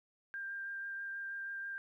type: tone with vibrato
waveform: sine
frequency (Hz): 1592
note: G6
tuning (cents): +26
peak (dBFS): -39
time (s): 0.34-1.78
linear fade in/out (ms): 0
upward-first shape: sine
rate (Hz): 6.2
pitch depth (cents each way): 11
effects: 13-bit